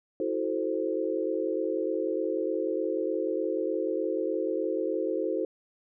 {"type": "chord", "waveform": "sine", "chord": "F# half-diminished seventh", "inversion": "third", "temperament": "equal with one note detuned", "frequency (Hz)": [323.4, 370, 440, 523.3], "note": ["E4", "F#4", "A4", "C5"], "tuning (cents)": [-33, 0, 0, 0], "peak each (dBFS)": -32, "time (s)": [0.2, 5.45], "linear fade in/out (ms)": 2, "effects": []}